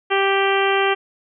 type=harmonic tone; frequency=392 Hz; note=G4; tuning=in tune; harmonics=1 / 2 / 3 / 4 / 5 / 6 / 7 / 8; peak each=-19 / -22 / -24 / -25 / -26 / -27 / -27 / -28 dBFS; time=0.1-0.95 s; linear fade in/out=20 ms; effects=none